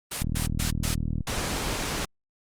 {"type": "noise bursts", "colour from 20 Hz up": "white", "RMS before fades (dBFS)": -29, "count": 4, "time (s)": [0.11, 0.95], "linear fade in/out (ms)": 10, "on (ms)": 120, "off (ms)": 120}
{"type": "click train", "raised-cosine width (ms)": 5, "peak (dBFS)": -16, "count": 40, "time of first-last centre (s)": [0.22, 1.207], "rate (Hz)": 39.5}
{"type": "noise", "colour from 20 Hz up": "pink", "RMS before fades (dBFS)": -29, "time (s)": [1.27, 2.05], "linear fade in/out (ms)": 2}
{"effects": ["low-pass 11000 Hz 12 dB/octave", "Opus 32 kbps"]}